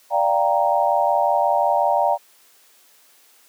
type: chord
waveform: sine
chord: G minor seventh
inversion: second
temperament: equal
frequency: 587.3 / 698.5 / 784 / 932.3 Hz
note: D5 / F5 / G5 / Bb5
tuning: 0 / 0 / 0 / 0 cents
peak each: -21 dBFS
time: 0.1-2.18 s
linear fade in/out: 50 ms
effects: white hiss -54 dBFS RMS until 3.48 s + high-pass 300 Hz 12 dB/octave